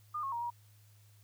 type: tone with pitch steps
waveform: sine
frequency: 1213 / 1088 / 941 / 952 Hz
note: D#6 / C#6 / A#5 / A#5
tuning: -44 / -33 / +16 / +36 cents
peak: -34 dBFS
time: 0.14-0.504 s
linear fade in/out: 10 ms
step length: 91 ms
effects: added 104 Hz sine -59 dBFS peak until 1.23 s + white hiss -68 dBFS RMS until 1.23 s